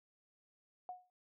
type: tone with exponential decay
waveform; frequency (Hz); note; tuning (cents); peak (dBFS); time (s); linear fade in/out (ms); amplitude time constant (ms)
sine; 728; F#5; -28; -39; 0.89-1.1; 1; 44
effects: none